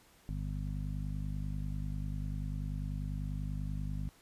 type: harmonic tone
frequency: 50.2 Hz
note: G1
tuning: 42 cents sharp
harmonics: 1 / 2 / 3 / 4 / 5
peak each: -37 / -42 / -40 / -47 / -48 dBFS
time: 0.29-4.09 s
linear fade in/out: 0 ms
effects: pink hiss -63 dBFS RMS until 4.21 s + resampled to 32000 Hz